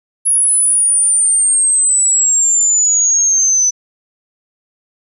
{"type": "exponential sweep", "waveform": "sine", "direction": "down", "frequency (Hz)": [10548, 6000], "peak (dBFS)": -9, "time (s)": [0.25, 3.71], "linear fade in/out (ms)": 20, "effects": []}